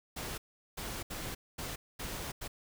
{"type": "noise bursts at uneven times", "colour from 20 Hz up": "pink", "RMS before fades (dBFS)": -40, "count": 6, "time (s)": [[0.16, 0.38], [0.77, 1.03], [1.1, 1.35], [1.58, 1.76], [1.99, 2.32], [2.41, 2.48]], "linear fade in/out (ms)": 10, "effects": []}